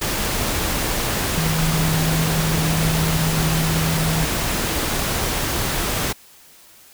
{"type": "tone in noise", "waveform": "sine", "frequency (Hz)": 160, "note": "D#3", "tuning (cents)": 49, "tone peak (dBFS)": -19, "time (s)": [1.37, 4.25], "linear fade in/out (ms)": 10, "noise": "pink", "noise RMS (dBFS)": -22, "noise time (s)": [0.01, 6.13], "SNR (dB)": 0, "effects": ["white hiss -48 dBFS RMS until 6.93 s"]}